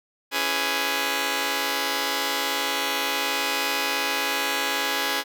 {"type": "chord", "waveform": "5% pulse", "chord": "C# minor seventh", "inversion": "none", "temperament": "just", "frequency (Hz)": [277.2, 332.6, 415.8, 498.9], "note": ["C#4", "E4", "G#4", "B4"], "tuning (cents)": [0, 16, 2, 17], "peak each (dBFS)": [-18, -22, -18, -18], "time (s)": [0.31, 5.24], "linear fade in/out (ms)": 50, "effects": []}